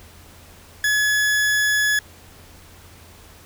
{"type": "tone", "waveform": "40% pulse", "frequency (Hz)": 1700, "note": "G#6", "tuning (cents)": 40, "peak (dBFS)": -16, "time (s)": [0.84, 1.99], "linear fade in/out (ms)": 2, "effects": ["added 84 Hz sine -48 dBFS peak until 3.45 s", "pink hiss -47 dBFS RMS until 3.45 s"]}